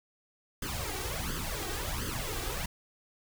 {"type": "noise with flanger", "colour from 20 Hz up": "pink", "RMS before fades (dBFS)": -35, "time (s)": [0.62, 2.66], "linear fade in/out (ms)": 5, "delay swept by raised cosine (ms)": [0.62, 2.62], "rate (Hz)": 1.4, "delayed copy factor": 0.8, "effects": []}